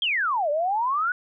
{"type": "exponential two-way sweep", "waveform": "sine", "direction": "down then up", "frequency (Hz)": [3322, 570, 1495], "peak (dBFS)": -21, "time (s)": [0.02, 1.12], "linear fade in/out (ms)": 2, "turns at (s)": 0.5, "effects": []}